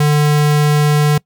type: tone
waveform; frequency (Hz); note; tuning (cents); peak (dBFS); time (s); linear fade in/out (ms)
square; 148.7; D3; +22; -10; 0-1.18; 5
effects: noise-tail reverb RT60 0.1 s tail -23 dB re dry